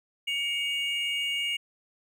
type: tone pair together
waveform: triangle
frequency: 2249 / 2842 Hz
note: C#7 / F7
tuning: +24 / +30 cents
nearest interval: major third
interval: 406 cents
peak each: -30 / -27 dBFS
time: 0.27-1.57 s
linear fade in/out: 10 ms
effects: none